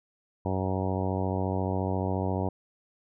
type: harmonic tone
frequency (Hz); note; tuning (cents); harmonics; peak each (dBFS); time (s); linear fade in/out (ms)
94.3; F#2; +33; 1 / 2 / 3 / 4 / 5 / 6 / 7 / 8 / 9 / 10; -30 / -33 / -35 / -36 / -37 / -38 / -38 / -39 / -40 / -40; 0.45-2.49; 5
effects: none